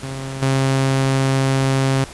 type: tone with level steps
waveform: sawtooth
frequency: 134.2 Hz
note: C3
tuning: 44 cents sharp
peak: -22 / -11 dBFS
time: 0.03-2.04 s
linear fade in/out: 2 ms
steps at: 0.42 s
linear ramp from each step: 5 ms
effects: pink hiss -37 dBFS RMS until 2.13 s + resampled to 24000 Hz